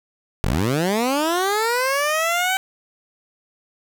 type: linear sweep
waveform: 15% pulse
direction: up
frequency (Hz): 38.3 to 769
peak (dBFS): -12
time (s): 0.44-2.57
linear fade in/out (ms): 0
effects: none